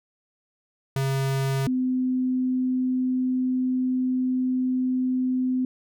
square / sine tone pair in turn, 135.3 / 255.4 Hz, C#3 / C4, -42 / -42 cents, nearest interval major seventh, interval 1100 cents, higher second, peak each -23 / -21 dBFS, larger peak second, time 0.96-1.67 / 1.67-5.65 s, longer second, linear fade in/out 2 ms, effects none

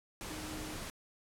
sine tone in noise, 309.3 Hz, D#4, 10 cents flat, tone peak -45 dBFS, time 0.3-0.76 s, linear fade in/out 0 ms, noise pink, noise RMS -43 dBFS, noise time 0.21-0.9 s, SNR -5 dB, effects low-pass 12000 Hz 12 dB/octave

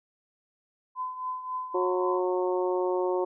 sine tone with tremolo, 1017 Hz, C6, 50 cents flat, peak -28 dBFS, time 0.95-2.22 s, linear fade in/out 50 ms, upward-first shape triangle, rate 3.7 Hz, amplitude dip 70%
harmonic tone, 182.1 Hz, F#3, 27 cents flat, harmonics 2 / 3 / 4 / 5 / 6, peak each -26 / -31 / -37 / -34 / -39 dBFS, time 1.74-3.25 s, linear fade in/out 10 ms
effects none

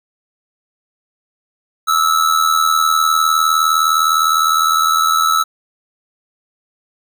square tone with amplitude modulation, 1306 Hz, E6, 17 cents flat, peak -9 dBFS, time 1.87-5.44 s, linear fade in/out 20 ms, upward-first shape sine, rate 79.7 Hz, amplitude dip 70%, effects none

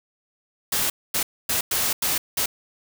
white noise bursts at uneven times, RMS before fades -23 dBFS, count 6, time 0.72-0.9 / 1.14-1.23 / 1.49-1.61 / 1.71-1.93 / 2.02-2.18 / 2.37-2.46 s, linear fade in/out 5 ms, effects none

